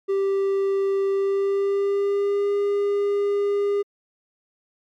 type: tone with pitch glide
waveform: triangle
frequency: 392 to 405.1 Hz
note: G4 to G#4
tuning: 0 to -43 cents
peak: -17 dBFS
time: 0.08-3.83 s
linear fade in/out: 20 ms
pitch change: +57 cents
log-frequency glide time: 1.11-2.52 s
effects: MP3 96 kbps